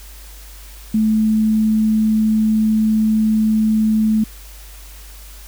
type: tone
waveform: sine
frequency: 217.6 Hz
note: A3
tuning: 19 cents flat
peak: -12 dBFS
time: 0.94-4.24 s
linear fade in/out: 5 ms
effects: added 50 Hz sine -36 dBFS peak until 5.47 s + white hiss -42 dBFS RMS until 5.47 s